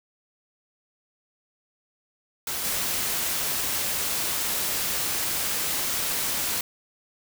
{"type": "noise with level steps", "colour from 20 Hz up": "white", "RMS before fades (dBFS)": [-30, -27], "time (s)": [2.47, 6.61], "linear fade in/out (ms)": 2, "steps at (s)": 2.64, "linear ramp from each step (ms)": 5, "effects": []}